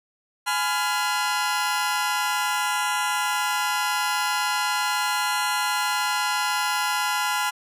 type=chord; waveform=sawtooth; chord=F diminished; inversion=first; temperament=just; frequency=838.1 / 1005.8 / 1396.9 Hz; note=Ab5 / Cb6 / F6; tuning=+16 / +31 / 0 cents; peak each=-23 dBFS; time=0.46-7.51 s; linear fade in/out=20 ms; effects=resampled to 32000 Hz